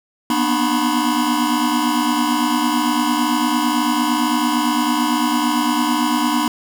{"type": "tone cluster", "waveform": "square", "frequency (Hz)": [240.1, 249, 299.8, 983, 1076], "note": ["B3", "B3", "D4", "B5", "C6"], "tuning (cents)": [-49, 14, 36, -8, 48], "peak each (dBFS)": [-23, -25, -21, -22, -27], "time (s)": [0.3, 6.48], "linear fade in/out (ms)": 2, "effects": []}